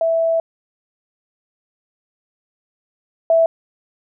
sine tone pair in turn, 658 / 658 Hz, E5 / E5, -3 / -3 cents, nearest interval unison, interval 0 cents, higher neither, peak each -14 / -10 dBFS, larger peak second, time 0.01-0.4 / 3.3-3.46 s, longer first, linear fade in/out 2 ms, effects none

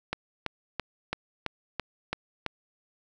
click train, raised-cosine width 0.3 ms, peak -13 dBFS, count 8, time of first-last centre 0.13-2.463 s, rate 3 Hz, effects none

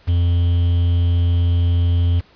triangle tone with quantisation, 86.6 Hz, F2, 14 cents flat, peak -11 dBFS, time 0.07-2.21 s, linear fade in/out 20 ms, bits 6, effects pink hiss -51 dBFS RMS until 2.35 s + resampled to 11025 Hz

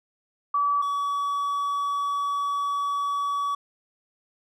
sine / triangle tone pair in turn, 1148 / 1138.1 Hz, D6 / C#6, -40 / +45 cents, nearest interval unison, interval 15 cents, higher first, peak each -20 / -22 dBFS, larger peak first, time 0.54-0.82 / 0.82-3.55 s, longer second, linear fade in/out 5 ms, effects none

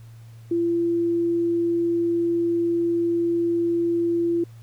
sine tone, 340 Hz, F4, 46 cents flat, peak -19 dBFS, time 0.51-4.44 s, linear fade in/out 5 ms, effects added 114 Hz sine -41 dBFS peak until 4.62 s + pink hiss -58 dBFS RMS until 4.62 s

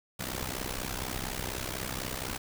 pink noise with amplitude modulation, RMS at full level -32 dBFS, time 0.19-2.38 s, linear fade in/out 10 ms, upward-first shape sine, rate 64.1 Hz, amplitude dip 85%, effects none

